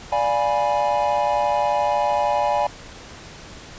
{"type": "chord", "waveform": "triangle", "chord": "D diminished seventh", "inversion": "none", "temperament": "equal with one note detuned", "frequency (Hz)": [587.3, 698.5, 830.6, 982.6], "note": ["D5", "F5", "Ab5", "Cb6"], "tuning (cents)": [0, 0, 0, -9], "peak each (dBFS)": [-21, -24, -19, -24], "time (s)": [0.12, 2.67], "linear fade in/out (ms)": 5, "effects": ["pink hiss -40 dBFS RMS until 3.78 s", "resampled to 16000 Hz"]}